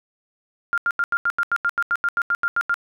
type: tone bursts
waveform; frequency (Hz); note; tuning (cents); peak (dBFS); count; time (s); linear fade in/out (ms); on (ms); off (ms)
sine; 1400; F6; +4; -17; 16; 0.73-2.742; 0; 47; 84
effects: none